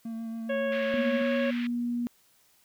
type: tone with vibrato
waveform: triangle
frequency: 226.7 Hz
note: A#3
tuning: 48 cents flat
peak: -31 dBFS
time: 0.05-1.22 s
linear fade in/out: 5 ms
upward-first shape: sine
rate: 7.2 Hz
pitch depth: 16 cents each way
type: harmonic tone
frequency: 551 Hz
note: C#5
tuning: 11 cents flat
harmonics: 1 / 2 / 3 / 4 / 5 / 6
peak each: -27 / -43 / -36 / -45 / -43 / -48 dBFS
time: 0.49-1.51 s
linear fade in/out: 10 ms
type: band-pass noise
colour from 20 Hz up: pink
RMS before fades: -41 dBFS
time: 0.72-1.67 s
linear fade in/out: 2 ms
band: 1600 to 3000 Hz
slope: 24 dB/octave
type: tone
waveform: sine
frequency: 240 Hz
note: B3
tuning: 49 cents flat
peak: -27 dBFS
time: 0.94-2.07 s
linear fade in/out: 0 ms
effects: white hiss -64 dBFS RMS until 2.64 s